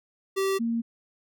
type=tone pair in turn; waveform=square / sine; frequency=387.6 / 231.3 Hz; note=G4 / A#3; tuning=-20 / -13 cents; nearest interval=major sixth; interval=893 cents; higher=first; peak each=-24 dBFS; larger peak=neither; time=0.36-0.59 / 0.59-0.82 s; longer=neither; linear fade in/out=20 ms; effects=none